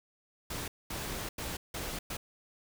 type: noise bursts at uneven times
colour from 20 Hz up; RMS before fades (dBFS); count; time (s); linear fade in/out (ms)
pink; -38; 5; 0.5-0.68 / 0.9-1.29 / 1.38-1.57 / 1.74-1.99 / 2.1-2.17; 5
effects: none